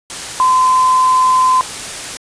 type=tone in noise; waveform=sine; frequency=1026 Hz; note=C6; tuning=34 cents flat; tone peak=-8 dBFS; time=0.4-1.61 s; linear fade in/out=0 ms; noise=white; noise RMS=-25 dBFS; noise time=0.1-2.17 s; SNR=+14 dB; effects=resampled to 22050 Hz